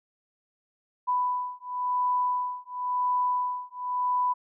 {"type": "beating tone pair", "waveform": "sine", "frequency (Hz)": [993, 993.95], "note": ["B5", "B5"], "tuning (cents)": [9, 11], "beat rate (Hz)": 0.95, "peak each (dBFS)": -28, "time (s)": [1.07, 4.34], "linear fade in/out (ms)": 20, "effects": []}